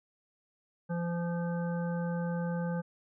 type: harmonic tone with a mistuned harmonic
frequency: 171.5 Hz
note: F3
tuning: 31 cents flat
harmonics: 1 / 3 / 5 / 7 / 9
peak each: -31 / -38 / -44 / -50 / -46 dBFS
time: 0.89-2.82 s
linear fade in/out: 20 ms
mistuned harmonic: 7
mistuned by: +21 cents
effects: none